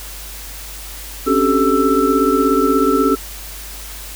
sine tone cluster, 267.7 / 284.3 / 385.3 / 433.1 / 1326 Hz, C4 / C#4 / G4 / A4 / E6, +40 / +44 / -30 / -27 / +10 cents, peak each -18 dBFS, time 1.26-3.16 s, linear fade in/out 20 ms, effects added 50 Hz sine -33 dBFS peak until 4.15 s + white hiss -33 dBFS RMS until 4.15 s

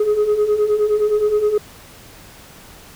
sine beating tone pair, 413.9 / 423.5 Hz, G#4 / G#4, -6 / +34 cents, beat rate 9.6 Hz, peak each -18 / -13 dBFS, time 0-1.58 s, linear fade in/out 5 ms, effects tanh soft clip ceiling -11 dBFS + pink hiss -42 dBFS RMS until 2.95 s

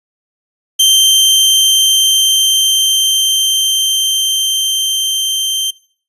sawtooth tone with level ramp, 3136 Hz, G7, in tune, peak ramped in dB -3 to -11 dBFS, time 0.79-5.71 s, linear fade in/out 10 ms, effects noise-tail reverb RT60 0.5 s tail -21 dB re dry + resampled to 32000 Hz

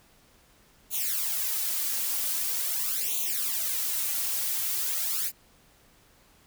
blue noise with flanger, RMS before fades -29 dBFS, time 0.9-5.32 s, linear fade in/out 50 ms, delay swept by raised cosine 0.29 to 3.69 ms, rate 0.44 Hz, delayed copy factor +0.95, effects pink hiss -60 dBFS RMS until 6.46 s

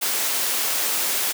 white high-pass noise, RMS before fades -23 dBFS, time 0.01-1.33 s, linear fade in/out 20 ms, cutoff 320 Hz, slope 12 dB/octave, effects none

